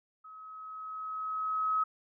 sine tone with level ramp, 1278 Hz, D#6, 46 cents sharp, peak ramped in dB -47 to -25 dBFS, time 0.24-1.84 s, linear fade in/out 10 ms, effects none

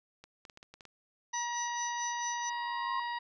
clicks, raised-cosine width 0.2 ms, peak -33 dBFS, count 8, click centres 0.24 / 0.452 / 0.498 / 0.574 / 0.629 / 0.74 / 0.808 / 0.853 s
harmonic tone, 953 Hz, A#5, 38 cents sharp, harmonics 1 / 2 / 3 / 4 / 5, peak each -35 / -40 / -50 / -48 / -51 dBFS, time 1.33-3.19 s, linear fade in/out 10 ms
sine tone with tremolo, 5940 Hz, F#8, 6 cents sharp, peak -35 dBFS, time 1.33-2.5 s, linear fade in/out 10 ms, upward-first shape sine, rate 4.5 Hz, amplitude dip 70%
sine tone with exponential growth, 1058 Hz, C6, 19 cents sharp, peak -31 dBFS, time 1.98-3 s, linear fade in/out 5 ms, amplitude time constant 220 ms
effects none

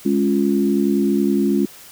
sine chord, Db major, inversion second, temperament equal, 207.7 / 277.2 / 349.2 Hz, Ab3 / Db4 / F4, 0 / 0 / 0 cents, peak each -18 / -19 / -20 dBFS, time 0.05-1.66 s, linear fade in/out 10 ms, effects white hiss -42 dBFS RMS until 1.91 s

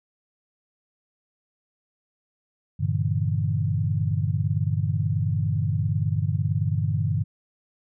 sine chord, E half-diminished seventh, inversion first, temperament equal, 98 / 116.54 / 146.83 / 164.81 Hz, G2 / Bb2 / D3 / E3, 0 / 0 / 0 / 0 cents, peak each -25 / -27 / -26 / -31 dBFS, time 2.79-7.24 s, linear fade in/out 20 ms, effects none

